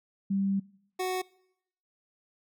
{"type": "tone pair in turn", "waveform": ["sine", "25% pulse"], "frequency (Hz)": [196, 370], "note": ["G3", "F#4"], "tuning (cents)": [0, 0], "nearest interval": "major seventh", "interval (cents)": 1100, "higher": "second", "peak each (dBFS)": -25, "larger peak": "neither", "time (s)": [[0.3, 0.6], [0.99, 1.22]], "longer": "first", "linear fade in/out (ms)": 10, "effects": ["noise-tail reverb RT60 0.8 s tail -24 dB re dry"]}